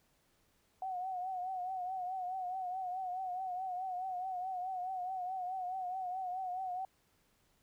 sine tone with vibrato, 740 Hz, F#5, in tune, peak -36 dBFS, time 0.82-6.85 s, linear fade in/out 2 ms, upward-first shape triangle, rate 4.7 Hz, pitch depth 73 cents each way, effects pink hiss -73 dBFS RMS until 7.62 s

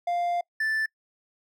triangle tone pair in turn, 698.5 / 1760.1 Hz, F5 / A6, 0 / 0 cents, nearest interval octave + major third, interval 1600 cents, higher second, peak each -22 dBFS, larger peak neither, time 0.07-0.41 / 0.6-0.86 s, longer first, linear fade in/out 5 ms, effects noise-tail reverb RT60 0.1 s tail -25 dB re dry

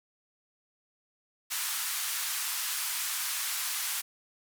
white band-pass noise, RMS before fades -33 dBFS, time 1.5-4.02 s, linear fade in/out 20 ms, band 980 to 15000 Hz, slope 24 dB/octave, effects none

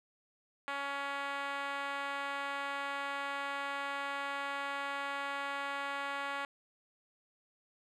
5% pulse tone with band-pass filter, 280 Hz, C#4, 18 cents sharp, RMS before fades -38 dBFS, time 0.68-6.45 s, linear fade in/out 0 ms, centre 1100 Hz, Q 0.98, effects none

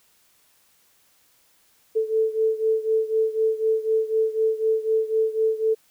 sine beating tone pair, 440 / 444 Hz, A4 / A4, 0 / +16 cents, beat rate 4 Hz, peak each -21 / -24 dBFS, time 1.95-5.75 s, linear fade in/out 20 ms, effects white hiss -61 dBFS RMS until 5.9 s

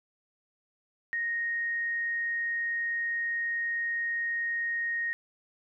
sine tone, 1864.7 Hz, A#6, in tune, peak -28 dBFS, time 1.13-5.13 s, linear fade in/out 0 ms, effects none

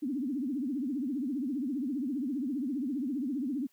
sine tone with vibrato, 268.4 Hz, C4, 44 cents sharp, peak -30 dBFS, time 0.02-3.67 s, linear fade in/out 10 ms, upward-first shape triangle, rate 15 Hz, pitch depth 270 cents each way, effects white hiss -70 dBFS RMS until 3.72 s + high-pass 60 Hz 12 dB/octave

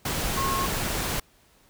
sine tone in noise, 1082 Hz, C#6, 42 cents flat, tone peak -26 dBFS, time 0.37-0.66 s, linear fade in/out 5 ms, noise pink, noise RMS -28 dBFS, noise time 0.05-1.2 s, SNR -1 dB, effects pink hiss -60 dBFS RMS until 1.69 s

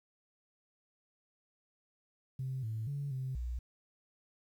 sine tone with pitch steps, 131.3 / 110.7 / 141.9 / 130.8 / 60.7 Hz, C3 / A2 / C#3 / C3 / B1, +6 / +11 / +41 / 0 / -29 cents, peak -34 dBFS, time 2.39-3.59 s, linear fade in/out 5 ms, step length 240 ms, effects tanh soft clip ceiling -30 dBFS + 11-bit

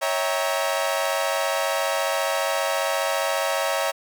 sawtooth chord, C# diminished seventh, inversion none, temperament equal with one note detuned, 554.4 / 649.1 / 784 / 932.3 Hz, C#5 / E5 / G5 / Bb5, 0 / -27 / 0 / 0 cents, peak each -22 / -22 / -27 / -26 dBFS, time 0.01-3.92 s, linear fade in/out 20 ms, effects none

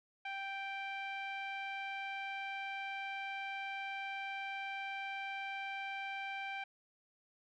sawtooth tone with low-pass filter, 784 Hz, G5, in tune, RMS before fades -42 dBFS, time 0.25-6.64 s, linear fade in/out 5 ms, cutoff 2500 Hz, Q 3.2, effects none

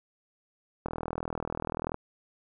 click train, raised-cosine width 1 ms, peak -18 dBFS, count 45, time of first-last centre 0.86-1.944 s, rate 40.6 Hz, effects none

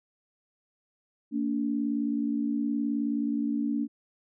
sine tone pair together, 228.7 / 287.8 Hz, A#3 / D4, -33 / -35 cents, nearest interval major third, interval 398 cents, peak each -29 / -28 dBFS, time 1.31-3.88 s, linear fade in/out 50 ms, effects none

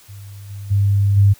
sine tone with level steps, 100 Hz, G2, 35 cents sharp, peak -33 / -28 / -12 / -8 dBFS, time 0.08-1.34 s, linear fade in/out 20 ms, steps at 0.49 / 0.7 / 1.16 s, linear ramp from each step 20 ms, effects white hiss -48 dBFS RMS until 1.39 s

